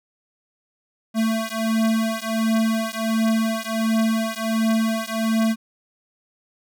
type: beating tone pair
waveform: square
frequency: 222.2 / 223.6 Hz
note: A3 / A3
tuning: +17 / +28 cents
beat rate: 1.4 Hz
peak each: -23 dBFS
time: 1.14-5.56 s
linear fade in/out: 50 ms
effects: none